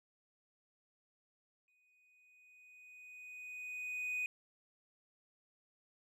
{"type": "tone with exponential growth", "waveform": "triangle", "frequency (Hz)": 2489, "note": "D#7", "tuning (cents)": 0, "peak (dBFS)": -32, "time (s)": [1.68, 4.26], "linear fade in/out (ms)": 1, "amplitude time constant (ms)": 560, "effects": ["tanh soft clip ceiling -28 dBFS"]}